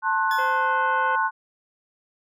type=chord; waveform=sine; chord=F# diminished; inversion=first; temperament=just; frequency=888 / 1065.6 / 1480 Hz; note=A5 / C6 / F#6; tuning=+16 / +31 / 0 cents; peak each=-24 dBFS; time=0.02-1.31 s; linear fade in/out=50 ms
type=tone with exponential decay; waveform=20% pulse; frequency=1712 Hz; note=A6; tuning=48 cents flat; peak=-25 dBFS; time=0.31-0.82 s; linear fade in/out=1 ms; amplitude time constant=110 ms
type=harmonic tone; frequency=518 Hz; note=C5; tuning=17 cents flat; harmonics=1 / 3 / 4 / 5 / 6; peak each=-30 / -40 / -42 / -44 / -46 dBFS; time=0.38-1.16 s; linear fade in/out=10 ms
effects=none